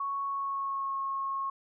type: tone with pitch glide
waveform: sine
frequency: 1108.7 to 1089 Hz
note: C#6 to C#6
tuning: 0 to -31 cents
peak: -30 dBFS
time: 0-1.5 s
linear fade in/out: 5 ms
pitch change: -31 cents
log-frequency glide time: 0.25-0.98 s
effects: none

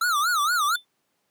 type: tone with vibrato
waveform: square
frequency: 1300 Hz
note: E6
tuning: 24 cents flat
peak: -21 dBFS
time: 0.01-0.76 s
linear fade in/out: 5 ms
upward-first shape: sine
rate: 4.3 Hz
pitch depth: 210 cents each way
type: tone with exponential decay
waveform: triangle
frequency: 3532 Hz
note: A7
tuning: 6 cents sharp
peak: -27 dBFS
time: 0.75-0.85 s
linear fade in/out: 5 ms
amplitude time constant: 21 ms
effects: pink hiss -72 dBFS RMS until 1.3 s + high-pass 200 Hz 12 dB/octave

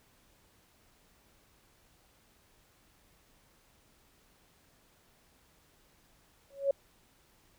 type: tone with exponential growth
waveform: sine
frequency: 554.4 Hz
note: C#5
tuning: in tune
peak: -21 dBFS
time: 6.5-6.71 s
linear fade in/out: 5 ms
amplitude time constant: 45 ms
effects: pink hiss -66 dBFS RMS until 7.58 s

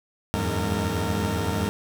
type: tone cluster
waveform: 20% pulse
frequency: 81.4 / 89.2 / 102.3 / 206.8 / 458.1 Hz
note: E2 / F2 / G#2 / G#3 / A#4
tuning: -21 / +37 / -26 / -7 / -30 cents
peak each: -25 / -26 / -23 / -29 / -26 dBFS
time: 0.34-1.69 s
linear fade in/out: 0 ms
effects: none

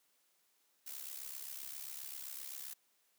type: noise with amplitude modulation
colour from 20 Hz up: blue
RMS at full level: -43 dBFS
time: 0.86-2.74 s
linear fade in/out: 10 ms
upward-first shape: sine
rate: 67.6 Hz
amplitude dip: 75%
effects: white hiss -75 dBFS RMS until 3.18 s + high-pass 200 Hz 12 dB/octave

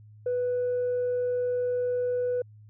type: tone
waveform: sine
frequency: 493.9 Hz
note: B4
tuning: in tune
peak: -23 dBFS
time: 0.26-2.42 s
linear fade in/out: 5 ms
effects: tanh soft clip ceiling -22 dBFS + added 106 Hz sine -48 dBFS peak until 2.69 s

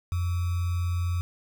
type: tone with sample-and-hold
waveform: sine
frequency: 87.8 Hz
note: F2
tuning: 10 cents sharp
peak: -24 dBFS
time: 0.12-1.21 s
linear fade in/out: 0 ms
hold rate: 1225 Hz
effects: none

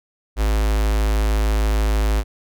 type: tone with notch filter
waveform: square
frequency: 53.2 Hz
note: G#1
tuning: 42 cents sharp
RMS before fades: -18 dBFS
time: 0.36-2.24 s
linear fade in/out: 50 ms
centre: 180 Hz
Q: 1.4
effects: none

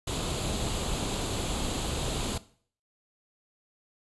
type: noise with comb filter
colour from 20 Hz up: pink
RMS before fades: -31 dBFS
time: 0.07-2.38 s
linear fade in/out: 5 ms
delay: 0.27 ms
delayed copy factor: +0.55
effects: noise-tail reverb RT60 0.5 s tail -17 dB re dry + resampled to 24000 Hz

